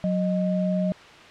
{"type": "tone pair together", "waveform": "sine", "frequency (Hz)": [183.9, 619.5], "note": ["F#3", "D#5"], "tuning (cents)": [-10, -8], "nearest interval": "octave + major sixth", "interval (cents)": 2102, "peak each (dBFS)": [-22, -27], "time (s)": [0.04, 0.92], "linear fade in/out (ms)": 0, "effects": ["white hiss -45 dBFS RMS until 1.3 s", "low-pass 3000 Hz 12 dB/octave"]}